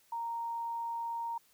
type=tone; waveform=sine; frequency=929 Hz; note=A#5; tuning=6 cents flat; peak=-34 dBFS; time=0.12-1.38 s; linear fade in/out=5 ms; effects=white hiss -67 dBFS RMS until 1.53 s